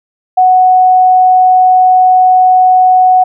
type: tone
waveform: sine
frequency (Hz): 740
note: F#5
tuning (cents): 0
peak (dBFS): -3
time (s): 0.37-3.24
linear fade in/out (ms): 10
effects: none

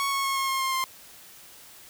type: tone with pitch steps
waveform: sawtooth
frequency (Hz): 1108.7 / 1099.1 / 1089.7 / 1080.3 / 1070.9 / 1061.7 / 1052.5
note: C#6 / C#6 / C#6 / C#6 / C6 / C6 / C6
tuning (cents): 0 / -15 / -30 / -45 / +40 / +25 / +10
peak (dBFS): -21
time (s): 0-0.84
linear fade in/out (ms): 0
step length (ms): 120
effects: white hiss -49 dBFS RMS until 1.89 s

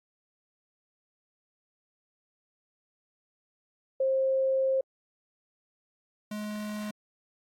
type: tone pair in turn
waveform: sine / square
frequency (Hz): 531 / 210.7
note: C5 / G#3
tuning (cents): +25 / +25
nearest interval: octave + major third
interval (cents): 1600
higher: first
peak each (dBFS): -23 / -34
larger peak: first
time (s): 4-4.81 / 6.31-6.91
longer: first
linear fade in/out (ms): 5
effects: AAC 48 kbps

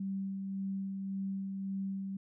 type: tone with tremolo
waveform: sine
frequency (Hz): 194.2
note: G3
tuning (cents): -16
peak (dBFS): -33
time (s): 0-2.17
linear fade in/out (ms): 5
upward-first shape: sine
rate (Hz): 1.8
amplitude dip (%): 30
effects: none

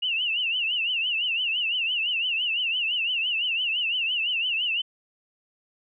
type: tone with vibrato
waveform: sine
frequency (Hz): 2815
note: F7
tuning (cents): +13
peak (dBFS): -23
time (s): 0.02-4.82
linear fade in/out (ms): 10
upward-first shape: triangle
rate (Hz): 5.9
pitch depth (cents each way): 160
effects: none

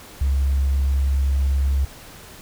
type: tone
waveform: sine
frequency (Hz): 68.3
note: C#2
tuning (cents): -25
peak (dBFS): -15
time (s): 0.21-1.85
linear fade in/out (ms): 5
effects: tanh soft clip ceiling -13 dBFS + pink hiss -42 dBFS RMS until 2.41 s

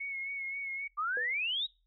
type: tone with vibrato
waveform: sine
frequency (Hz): 2194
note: C#7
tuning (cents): -18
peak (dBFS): -35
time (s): 0-0.88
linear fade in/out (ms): 10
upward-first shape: sine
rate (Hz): 3.8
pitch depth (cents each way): 36
type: exponential sweep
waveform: sine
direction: up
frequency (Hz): 1164 to 3900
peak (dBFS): -30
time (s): 0.97-1.67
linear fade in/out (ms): 20
type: tone with exponential decay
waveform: sine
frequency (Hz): 493.1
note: B4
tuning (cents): -3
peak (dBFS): -35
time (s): 1.17-1.4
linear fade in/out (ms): 1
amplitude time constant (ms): 48
effects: noise-tail reverb RT60 0.3 s tail -24 dB re dry + added 42 Hz sine -70 dBFS peak until 1.86 s

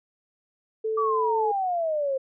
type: tone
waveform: sine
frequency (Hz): 439.8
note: A4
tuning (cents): -1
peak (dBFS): -24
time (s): 0.84-1.52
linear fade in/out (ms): 10
type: exponential sweep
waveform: sine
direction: down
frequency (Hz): 1174.7 to 523.3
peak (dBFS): -23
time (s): 0.97-2.18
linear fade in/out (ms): 10
effects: none

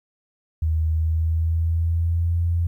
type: tone with pitch glide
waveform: sine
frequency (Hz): 79.5 to 85.21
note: D#2 to F2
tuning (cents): +38 to -42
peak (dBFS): -18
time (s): 0.62-2.67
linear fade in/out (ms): 5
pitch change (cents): +120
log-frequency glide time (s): 0.9-2.38
effects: 10-bit

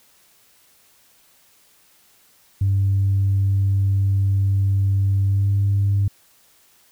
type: tone with pitch glide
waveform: sine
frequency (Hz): 98 to 99.77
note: G2 to G2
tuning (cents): 0 to +31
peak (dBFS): -14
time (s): 2.61-6.08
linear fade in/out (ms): 5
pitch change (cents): +31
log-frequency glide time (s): 5.26-5.5
effects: tanh soft clip ceiling -12 dBFS + white hiss -56 dBFS RMS until 6.91 s

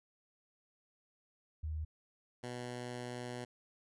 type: tone pair in turn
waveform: sine / 10% pulse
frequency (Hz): 77.78 / 122.93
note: D#2 / B2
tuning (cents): 0 / -8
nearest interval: minor sixth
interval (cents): 792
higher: second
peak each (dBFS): -36 / -33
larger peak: second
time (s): 1.63-1.85 / 2.43-3.45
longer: second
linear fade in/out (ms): 10
effects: resampled to 24000 Hz

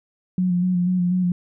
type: tone with vibrato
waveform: sine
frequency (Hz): 180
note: F#3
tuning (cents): -47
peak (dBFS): -17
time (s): 0.38-1.32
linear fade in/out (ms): 2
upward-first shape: square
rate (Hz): 4.1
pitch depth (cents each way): 28
effects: none

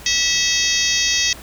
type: harmonic tone with a mistuned harmonic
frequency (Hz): 650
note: E5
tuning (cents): -24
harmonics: 3 / 4 / 5 / 6 / 7 / 8 / 9 / 10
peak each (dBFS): -24 / -24 / -24 / -24 / -24 / -24 / -24 / -24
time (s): 0.06-1.33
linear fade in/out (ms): 2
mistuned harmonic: 6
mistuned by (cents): -70
effects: added 60 Hz sine -41 dBFS peak until 1.42 s + pink hiss -39 dBFS RMS until 1.42 s

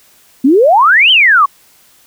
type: exponential two-way sweep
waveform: sine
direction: up then down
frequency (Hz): 246.9 to 3188 to 1075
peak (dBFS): -4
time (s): 0.44-1.46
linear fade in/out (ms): 10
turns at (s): 1.11
effects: white hiss -47 dBFS RMS until 2.06 s

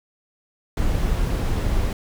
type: noise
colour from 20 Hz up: brown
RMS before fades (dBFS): -21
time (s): 0.77-1.93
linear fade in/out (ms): 2
effects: none

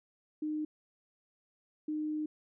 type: tone bursts at uneven times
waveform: sine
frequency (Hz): 305.7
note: D#4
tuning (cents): -30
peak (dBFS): -32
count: 2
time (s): 0.42-0.65 / 1.88-2.26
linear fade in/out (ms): 5
effects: none

